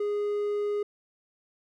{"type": "tone", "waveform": "triangle", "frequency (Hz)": 413.1, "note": "G#4", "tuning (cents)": -9, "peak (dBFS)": -24, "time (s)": [0, 0.83], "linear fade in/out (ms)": 5, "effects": []}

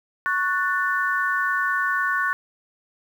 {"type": "chord", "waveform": "sine", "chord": "F# minor", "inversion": "second", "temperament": "just", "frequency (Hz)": [1110, 1480, 1776], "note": ["C#6", "F#6", "A6"], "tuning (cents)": [2, 0, 16], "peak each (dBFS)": [-25, -23, -26], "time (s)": [0.26, 2.33], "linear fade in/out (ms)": 0, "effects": ["8-bit"]}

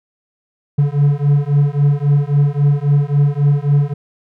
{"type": "beating tone pair", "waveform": "triangle", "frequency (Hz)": [142, 145.7], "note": ["C#3", "D3"], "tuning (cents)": [42, -13], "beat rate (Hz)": 3.7, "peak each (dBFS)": -12, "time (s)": [0.78, 3.94], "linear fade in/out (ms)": 10, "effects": []}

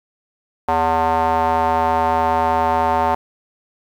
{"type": "tone with band-pass filter", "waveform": "square", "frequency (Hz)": 81.6, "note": "E2", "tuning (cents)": -17, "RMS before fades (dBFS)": -17, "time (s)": [0.68, 3.15], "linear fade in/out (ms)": 5, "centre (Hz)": 850, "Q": 4.2, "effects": ["8-bit"]}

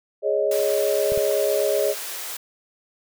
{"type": "chord", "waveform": "sine", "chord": "Ab suspended fourth", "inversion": "none", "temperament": "equal", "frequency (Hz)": [415.3, 554.4, 622.3], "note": ["Ab4", "Db5", "Eb5"], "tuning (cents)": [0, 0, 0], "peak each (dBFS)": -23, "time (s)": [0.22, 1.95], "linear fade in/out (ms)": 50}
{"type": "high-pass noise", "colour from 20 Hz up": "white", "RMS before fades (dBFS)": -32, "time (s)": [0.51, 2.37], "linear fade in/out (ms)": 5, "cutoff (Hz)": 390, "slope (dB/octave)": 24}
{"type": "clicks", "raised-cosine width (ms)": 5, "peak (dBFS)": -22, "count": 2, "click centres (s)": [1.121, 1.176]}
{"effects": []}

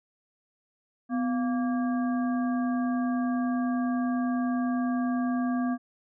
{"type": "harmonic tone with a mistuned harmonic", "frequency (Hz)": 232, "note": "A#3", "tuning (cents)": -8, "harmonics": [1, 3, 5, 7], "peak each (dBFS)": [-25, -35, -39, -42], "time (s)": [1.09, 5.78], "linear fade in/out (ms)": 50, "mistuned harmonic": 1, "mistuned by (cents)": 130, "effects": []}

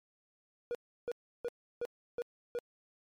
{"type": "tone bursts", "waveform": "triangle", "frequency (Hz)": 480, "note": "B4", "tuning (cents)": -49, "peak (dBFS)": -31, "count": 6, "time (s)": [0.71, 2.588], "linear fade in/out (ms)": 0, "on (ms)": 38, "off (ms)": 330, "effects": ["MP3 64 kbps"]}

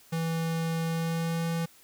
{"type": "tone with pitch glide", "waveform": "square", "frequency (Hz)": [164.2, 166.3], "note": ["E3", "E3"], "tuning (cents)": [-6, 16], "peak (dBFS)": -28, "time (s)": [0.12, 1.66], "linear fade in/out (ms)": 10, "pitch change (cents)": 22, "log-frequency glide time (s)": [0.84, 1.49], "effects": ["white hiss -57 dBFS RMS until 1.83 s"]}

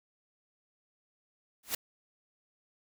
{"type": "noise with exponential growth", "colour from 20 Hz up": "white", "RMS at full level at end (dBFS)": -27, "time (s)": [1.63, 1.75], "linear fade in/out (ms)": 5, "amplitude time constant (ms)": 25, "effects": []}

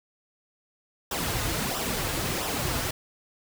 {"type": "noise with flanger", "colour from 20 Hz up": "pink", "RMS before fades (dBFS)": -29, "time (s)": [1.11, 2.91], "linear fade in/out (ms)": 5, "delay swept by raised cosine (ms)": [0.45, 5.25], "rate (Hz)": 1.5, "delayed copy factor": -0.65, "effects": []}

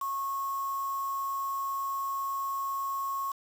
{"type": "tone with quantisation", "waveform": "sine", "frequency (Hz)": 1094, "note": "C#6", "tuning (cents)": -23, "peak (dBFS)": -30, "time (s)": [0.01, 3.32], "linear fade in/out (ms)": 5, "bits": 7, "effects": []}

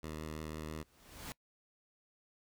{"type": "tone with vibrato", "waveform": "10% pulse", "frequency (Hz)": 77.78, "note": "D#2", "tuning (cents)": 0, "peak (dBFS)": -33, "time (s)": [0.03, 0.83], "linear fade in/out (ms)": 5, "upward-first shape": "triangle", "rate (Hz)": 6, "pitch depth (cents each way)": 20}
{"type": "noise with exponential growth", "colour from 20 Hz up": "pink", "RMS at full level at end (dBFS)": -42, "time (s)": [0.72, 1.32], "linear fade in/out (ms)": 0, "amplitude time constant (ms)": 130}
{"effects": ["noise-tail reverb RT60 0.1 s tail -23 dB re dry"]}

